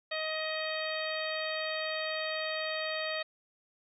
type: harmonic tone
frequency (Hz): 628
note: D#5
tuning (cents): +16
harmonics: 1 / 2 / 3 / 4 / 5 / 6 / 7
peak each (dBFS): -36 / -42 / -38 / -41 / -44 / -42 / -43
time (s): 0.11-3.23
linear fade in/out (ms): 10
effects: none